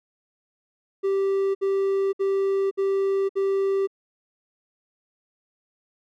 triangle tone bursts, 390.7 Hz, G4, 6 cents flat, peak -18 dBFS, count 5, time 1.03-3.874 s, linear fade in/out 20 ms, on 520 ms, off 61 ms, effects none

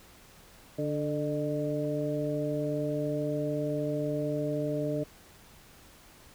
harmonic tone with a mistuned harmonic, 146.83 Hz, D3, in tune, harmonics 1 / 2 / 3 / 4, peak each -34 / -33 / -35 / -33 dBFS, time 0.78-5.04 s, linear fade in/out 10 ms, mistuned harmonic 4, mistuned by +47 cents, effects pink hiss -55 dBFS RMS until 6.34 s

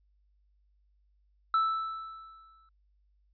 triangle tone with exponential decay, 1318 Hz, E6, 1 cent flat, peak -20 dBFS, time 1.54-2.69 s, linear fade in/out 2 ms, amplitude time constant 250 ms, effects added 50 Hz sine -65 dBFS peak until 3.33 s + resampled to 11025 Hz

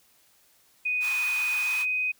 sine tone with pitch glide, 2489 to 2505 Hz, D#7 to D#7, 0 to +11 cents, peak -24 dBFS, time 0.85-2.12 s, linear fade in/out 10 ms, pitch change +11 cents, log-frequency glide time 1.56-1.79 s
pink high-pass noise, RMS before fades -38 dBFS, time 1-1.86 s, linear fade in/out 50 ms, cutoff 870 Hz, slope 96 dB/octave
effects white hiss -62 dBFS RMS until 2.19 s

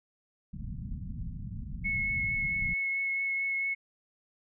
pink low-pass noise, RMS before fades -38 dBFS, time 0.53-2.74 s, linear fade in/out 5 ms, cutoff 220 Hz, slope 48 dB/octave
sine tone with vibrato, 2189 Hz, C#7, 22 cents flat, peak -28 dBFS, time 1.84-3.75 s, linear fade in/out 20 ms, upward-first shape triangle, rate 4.5 Hz, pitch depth 12 cents each way
effects none

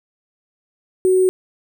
sine tone with sample-and-hold, 372.2 Hz, F#4, 10 cents sharp, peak -11 dBFS, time 1.05-1.29 s, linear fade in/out 0 ms, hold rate 8820 Hz, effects none

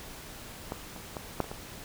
clicks, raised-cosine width 1 ms, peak -19 / -29 / -21 / -12 / -30 / -23 dBFS, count 6, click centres 0.721 / 0.963 / 1.168 / 1.403 / 1.443 / 1.515 s, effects pink hiss -45 dBFS RMS until 1.84 s

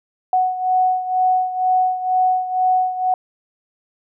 sine beating tone pair, 740 / 742.1 Hz, F#5 / F#5, 0 / +5 cents, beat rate 2.1 Hz, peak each -16 / -21 dBFS, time 0.33-3.14 s, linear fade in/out 2 ms, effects none

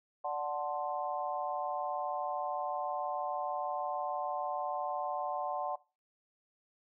sine chord, D dominant seventh, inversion none, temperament equal, 587.3 / 740 / 880 / 1046.5 Hz, D5 / F#5 / A5 / C6, 0 / 0 / 0 / 0 cents, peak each -39 / -36 / -40 / -40 dBFS, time 0.24-5.76 s, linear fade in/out 10 ms, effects noise-tail reverb RT60 0.3 s tail -20 dB re dry

